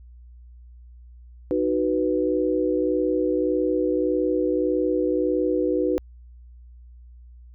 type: chord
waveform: sine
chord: B major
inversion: first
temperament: just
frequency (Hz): 308.7 / 370.4 / 493.9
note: D#4 / F#4 / B4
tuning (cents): -14 / +2 / 0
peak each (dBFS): -24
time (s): 1.51-5.98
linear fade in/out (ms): 0
effects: added 60 Hz sine -43 dBFS peak until 7.54 s